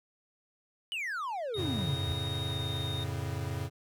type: exponential sweep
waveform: triangle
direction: down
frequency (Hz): 3047 to 73.42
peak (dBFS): -31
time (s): 0.92-2.12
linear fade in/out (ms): 0
type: tone with pitch glide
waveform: triangle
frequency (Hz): 3729 to 3697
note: A#7 to A#7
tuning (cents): 0 to -15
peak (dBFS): -36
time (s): 1.54-3.04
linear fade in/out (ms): 2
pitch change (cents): -15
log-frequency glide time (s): 2.47-2.56
type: chord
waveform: square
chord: F augmented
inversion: none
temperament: equal with one note detuned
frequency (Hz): 89.24 / 110 / 138.59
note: F2 / A2 / C#3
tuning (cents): +38 / 0 / 0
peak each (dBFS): -38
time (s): 1.55-3.7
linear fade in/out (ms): 50
effects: none